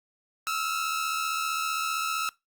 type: tone pair together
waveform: sawtooth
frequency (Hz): 1298 / 1373.4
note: E6 / F6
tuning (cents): -27 / -29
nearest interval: minor second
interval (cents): 98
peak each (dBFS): -25 / -29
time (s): 0.47-2.29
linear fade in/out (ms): 0
effects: noise-tail reverb RT60 0.2 s tail -21 dB re dry + Opus 48 kbps